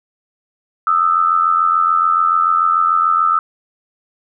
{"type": "tone pair together", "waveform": "sine", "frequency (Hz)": [1232, 1318.9], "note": ["D#6", "E6"], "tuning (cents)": [-17, 1], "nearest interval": "minor second", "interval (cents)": 118, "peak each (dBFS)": [-15, -13], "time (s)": [0.87, 3.39], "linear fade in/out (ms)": 2, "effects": []}